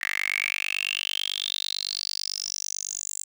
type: tone with high-pass filter sweep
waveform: 10% pulse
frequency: 49 Hz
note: G1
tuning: in tune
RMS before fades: -30 dBFS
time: 0.01-3.24 s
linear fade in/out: 10 ms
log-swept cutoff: 1900 to 7600 Hz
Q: 9.8
effects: none